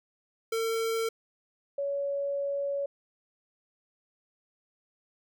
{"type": "tone pair in turn", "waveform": ["square", "sine"], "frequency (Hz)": [452.2, 562.1], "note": ["A4", "C#5"], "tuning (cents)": [47, 24], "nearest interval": "major third", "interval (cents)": 377, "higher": "second", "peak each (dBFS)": -28, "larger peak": "neither", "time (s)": [[0.52, 1.09], [1.78, 2.86]], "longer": "second", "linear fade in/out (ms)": 5, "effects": []}